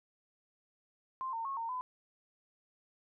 sine tone with pitch steps, 1047 / 911 / 1092 / 916 / 1009 Hz, C6 / A#5 / C#6 / A#5 / B5, +1 / -40 / -26 / -31 / +37 cents, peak -35 dBFS, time 1.21-1.81 s, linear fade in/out 0 ms, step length 120 ms, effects none

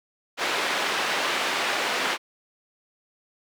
white band-pass noise, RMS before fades -26 dBFS, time 0.37-2.18 s, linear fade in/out 50 ms, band 340 to 2700 Hz, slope 12 dB/octave, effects none

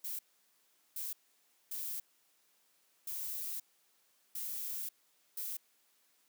violet noise bursts at uneven times, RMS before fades -40 dBFS, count 6, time 0.04-0.19 / 0.96-1.13 / 1.71-2 / 3.07-3.6 / 4.35-4.89 / 5.37-5.57 s, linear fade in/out 5 ms, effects white hiss -72 dBFS RMS until 6.28 s + high-pass 200 Hz 12 dB/octave

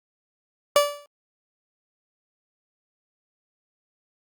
30% pulse tone with exponential decay, 580 Hz, D5, 22 cents flat, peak -9 dBFS, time 0.76-1.06 s, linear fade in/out 1 ms, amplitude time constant 65 ms, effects Opus 48 kbps

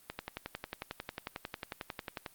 click train, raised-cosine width 0.3 ms, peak -21 dBFS, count 25, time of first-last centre 0.1-2.262 s, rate 11.1 Hz, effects white hiss -61 dBFS RMS until 2.34 s + Opus 32 kbps

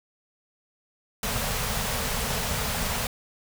pink band-stop noise, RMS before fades -28 dBFS, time 1.23-3.07 s, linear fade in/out 2 ms, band 250 to 410 Hz, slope 96 dB/octave, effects none

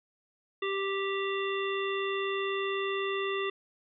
harmonic tone, 392 Hz, G4, in tune, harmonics 1 / 3 / 5 / 7 / 9, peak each -31 / -36 / -38 / -39 / -41 dBFS, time 0.62-3.5 s, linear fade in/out 5 ms, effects none

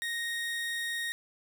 30% pulse tone, 1864.7 Hz, A#6, in tune, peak -29 dBFS, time 0.02-1.12 s, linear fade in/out 0 ms, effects none

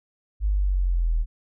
sine linear sweep, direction down, 51.91 to 38.67 Hz, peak -19 dBFS, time 0.4-1.26 s, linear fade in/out 50 ms, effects none

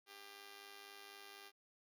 5% pulse tone with amplitude modulation, 397.8 Hz, G4, 25 cents sharp, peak -40 dBFS, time 0.06-1.52 s, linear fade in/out 50 ms, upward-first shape sine, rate 104 Hz, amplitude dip 65%, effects none

